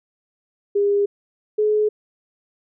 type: tone pair in turn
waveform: sine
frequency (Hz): 405.2 / 424.7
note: G#4 / G#4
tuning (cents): -43 / +39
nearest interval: minor second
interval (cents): 82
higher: second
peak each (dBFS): -15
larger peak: neither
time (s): 0.75-1.06 / 1.58-1.89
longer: neither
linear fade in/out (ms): 10
effects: none